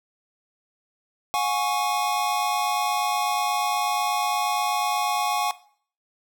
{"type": "chord", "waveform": "square", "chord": "F# suspended second", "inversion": "none", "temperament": "equal with one note detuned", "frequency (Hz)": [722.3, 830.6, 1108.7], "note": ["F#5", "G#5", "C#6"], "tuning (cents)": [-42, 0, 0], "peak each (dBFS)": [-28, -26, -27], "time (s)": [1.34, 5.51], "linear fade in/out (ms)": 0, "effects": ["noise-tail reverb RT60 0.5 s tail -17 dB re dry"]}